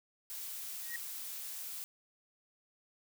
blue noise, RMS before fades -43 dBFS, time 0.3-1.84 s, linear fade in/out 0 ms
sine tone with exponential growth, 1887 Hz, A#6, 21 cents sharp, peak -35 dBFS, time 0.8-0.96 s, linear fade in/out 2 ms, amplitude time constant 34 ms
effects none

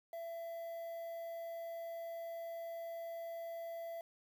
triangle tone with quantisation, 670 Hz, E5, 28 cents sharp, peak -40 dBFS, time 0.13-4.01 s, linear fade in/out 2 ms, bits 10, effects none

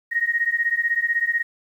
sine beating tone pair, 1864.7 / 1880.7 Hz, A#6 / A#6, 0 / +15 cents, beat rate 16 Hz, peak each -22 dBFS, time 0.11-1.43 s, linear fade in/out 20 ms, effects 9-bit

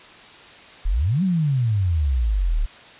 sine exponential two-way sweep, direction up then down, 34.46 to 196.2 to 34.46 Hz, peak -17 dBFS, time 0.85-2.66 s, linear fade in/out 10 ms, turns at 1.23 s, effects white hiss -44 dBFS RMS until 2.99 s + resampled to 8000 Hz

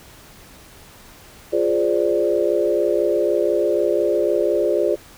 sine chord, D half-diminished seventh, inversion first, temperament equal, 349.2 / 415.3 / 523.3 / 587.3 Hz, F4 / Ab4 / C5 / D5, 0 / 0 / 0 / 0 cents, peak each -21 / -21 / -23 / -21 dBFS, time 1.52-4.96 s, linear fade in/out 20 ms, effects pink hiss -45 dBFS RMS until 5.17 s

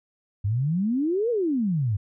sine exponential two-way sweep, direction up then down, 95.3 to 494.7 to 95.3 Hz, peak -21 dBFS, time 0.44-1.97 s, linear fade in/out 10 ms, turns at 1.3 s, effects none

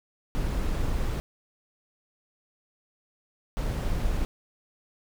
brown noise bursts at uneven times, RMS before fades -27 dBFS, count 2, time 0.35-1.2 / 3.57-4.25 s, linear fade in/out 0 ms, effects none

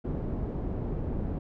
pink low-pass noise, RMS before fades -32 dBFS, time 0.04-1.39 s, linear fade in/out 10 ms, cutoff 420 Hz, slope 12 dB/octave, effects none

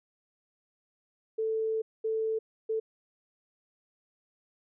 sine tone bursts at uneven times, 442.1 Hz, A4, 8 cents sharp, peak -27 dBFS, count 3, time 1.38-1.82 / 2.04-2.39 / 2.69-2.8 s, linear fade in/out 10 ms, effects none

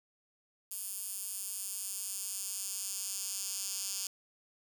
10% pulse tone with high-pass filter sweep, 196 Hz, G3, in tune, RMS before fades -39 dBFS, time 0.71-4.07 s, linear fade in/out 2 ms, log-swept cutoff 10000 to 6100 Hz, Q 1.4, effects none

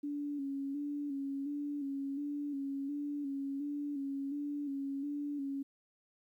sine tone with vibrato, 282.8 Hz, C#4, 35 cents sharp, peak -35 dBFS, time 0.03-5.63 s, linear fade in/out 10 ms, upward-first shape square, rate 1.4 Hz, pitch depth 42 cents each way, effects 12-bit

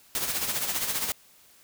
white noise with tremolo, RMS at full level -27 dBFS, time 0.15-1.12 s, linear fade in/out 0 ms, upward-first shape sine, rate 15 Hz, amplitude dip 55%, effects white hiss -57 dBFS RMS until 1.63 s

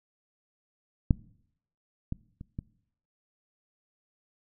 clicks, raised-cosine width 5 ms, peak -8 / -19 / -29 / -22 dBFS, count 4, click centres 1.108 / 2.124 / 2.411 / 2.589 s, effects noise-tail reverb RT60 0.7 s tail -22 dB re dry

